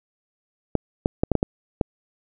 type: clicks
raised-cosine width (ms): 2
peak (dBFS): -5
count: 7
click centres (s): 0.753 / 1.059 / 1.235 / 1.317 / 1.353 / 1.429 / 1.812
effects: none